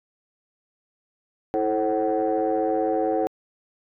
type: tone cluster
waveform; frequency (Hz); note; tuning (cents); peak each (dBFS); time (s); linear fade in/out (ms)
sine; 326.6 / 438.5 / 534 / 752; E4 / A4 / C5 / F#5; -16 / -6 / +35 / +28; -25; 1.54-3.27; 0
effects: tanh soft clip ceiling -14 dBFS